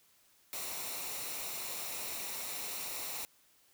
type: noise with comb filter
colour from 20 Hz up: white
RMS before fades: -40 dBFS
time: 0.53-3.25 s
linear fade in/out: 0 ms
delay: 0.62 ms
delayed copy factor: -0.5
effects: white hiss -67 dBFS RMS until 3.73 s